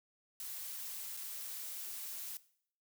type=noise with dropouts; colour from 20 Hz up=blue; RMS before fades=-44 dBFS; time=0.4-2.37 s; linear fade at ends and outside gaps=1 ms; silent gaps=1.168-1.172 s; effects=noise-tail reverb RT60 0.6 s tail -18 dB re dry